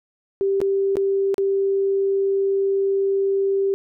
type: tone with dropouts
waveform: sine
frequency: 392 Hz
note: G4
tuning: in tune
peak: -17 dBFS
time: 0.41-3.74 s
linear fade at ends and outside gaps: 0 ms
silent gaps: 0.604-0.615 / 0.956-0.969 / 1.343-1.381 s
effects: none